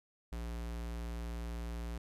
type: tone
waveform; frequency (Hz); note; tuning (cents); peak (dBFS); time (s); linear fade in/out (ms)
square; 58; A#1; -8; -39; 0.32-1.98; 5
effects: resampled to 32000 Hz + 13-bit